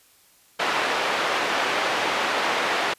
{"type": "band-pass noise", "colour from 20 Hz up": "pink", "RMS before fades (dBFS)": -24, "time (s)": [0.59, 2.94], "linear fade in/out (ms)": 10, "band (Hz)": [560, 3000], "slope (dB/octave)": 12, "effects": ["white hiss -57 dBFS RMS until 2.98 s", "resampled to 32000 Hz"]}